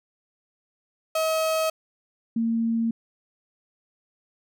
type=tone pair in turn; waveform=35% pulse / sine; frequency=638 / 228.6 Hz; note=D#5 / A#3; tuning=+43 / -34 cents; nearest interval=octave + tritone; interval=1777 cents; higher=first; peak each=-20 / -21 dBFS; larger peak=first; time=1.15-1.7 / 2.36-2.91 s; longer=neither; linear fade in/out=5 ms; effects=none